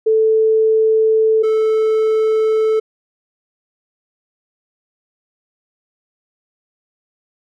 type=tone pair in turn; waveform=sine / triangle; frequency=440 / 437.9 Hz; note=A4 / A4; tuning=0 / -8 cents; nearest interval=unison; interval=8 cents; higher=first; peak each=-10 dBFS; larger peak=neither; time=0.06-1.43 / 1.43-2.8 s; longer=neither; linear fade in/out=10 ms; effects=none